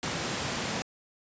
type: high-pass noise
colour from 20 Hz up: pink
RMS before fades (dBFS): -32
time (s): 0.03-0.82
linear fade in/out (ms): 0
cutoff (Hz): 120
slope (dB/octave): 12
effects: resampled to 16000 Hz